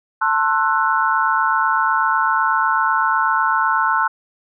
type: chord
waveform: sine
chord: F# half-diminished seventh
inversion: first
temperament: just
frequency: 888 / 1065.6 / 1332 / 1480 Hz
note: A5 / C6 / E6 / F#6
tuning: +16 / +31 / +18 / 0 cents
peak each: -20 dBFS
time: 0.21-4.08 s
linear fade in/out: 10 ms
effects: none